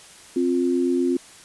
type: tone pair together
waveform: sine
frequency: 263.8 / 352.1 Hz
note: C4 / F4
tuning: +14 / +14 cents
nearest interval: perfect fourth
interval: 500 cents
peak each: -21 dBFS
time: 0.36-1.17 s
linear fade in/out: 5 ms
effects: white hiss -46 dBFS RMS until 1.44 s + resampled to 24000 Hz